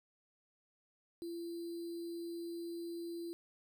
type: tone with sample-and-hold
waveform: sine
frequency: 339.5 Hz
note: F4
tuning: 49 cents flat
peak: -40 dBFS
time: 1.22-3.33 s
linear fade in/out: 0 ms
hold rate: 4410 Hz
effects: none